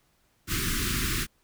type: band-stop noise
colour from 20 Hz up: pink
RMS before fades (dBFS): -28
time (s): 0.47-1.27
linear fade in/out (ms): 50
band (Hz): 370 to 1200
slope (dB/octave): 48
effects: pink hiss -68 dBFS RMS until 1.43 s